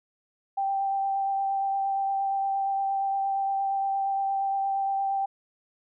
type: tone with vibrato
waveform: sine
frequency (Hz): 784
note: G5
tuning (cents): 0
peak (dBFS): -24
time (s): 0.57-5.26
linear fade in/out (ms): 10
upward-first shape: triangle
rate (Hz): 8.6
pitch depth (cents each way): 14
effects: none